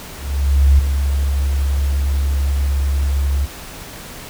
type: tone with ADSR envelope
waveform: sine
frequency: 69.3 Hz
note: C#2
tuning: in tune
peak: -6 dBFS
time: 0.17-3.46 s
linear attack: 620 ms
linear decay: 4 ms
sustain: -8 dB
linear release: 15 ms
effects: pink hiss -34 dBFS RMS until 4.29 s